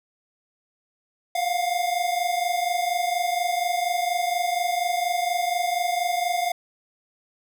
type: tone pair together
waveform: square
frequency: 698.5 / 722.7 Hz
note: F5 / F#5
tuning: 0 / -41 cents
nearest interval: minor second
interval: 59 cents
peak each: -25 / -27 dBFS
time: 1.35-6.52 s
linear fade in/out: 5 ms
effects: none